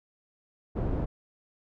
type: low-pass noise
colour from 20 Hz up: pink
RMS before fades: -29 dBFS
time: 0.75-1.06 s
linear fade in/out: 20 ms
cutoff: 530 Hz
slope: 12 dB/octave
effects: none